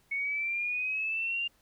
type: exponential sweep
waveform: sine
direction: up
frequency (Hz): 2207 to 2806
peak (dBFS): -29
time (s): 0.11-1.48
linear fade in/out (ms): 10
effects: pink hiss -67 dBFS RMS until 1.61 s